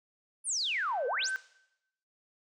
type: exponential two-way sweep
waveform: sine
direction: down then up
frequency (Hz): 10420 to 460 to 10420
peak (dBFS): -29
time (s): 0.44-1.31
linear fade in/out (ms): 50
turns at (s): 1.07
type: tone with exponential growth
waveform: sine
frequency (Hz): 1543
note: G6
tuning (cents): -28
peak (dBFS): -28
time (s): 0.62-1.36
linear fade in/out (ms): 0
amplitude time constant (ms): 160
effects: noise-tail reverb RT60 0.8 s tail -19 dB re dry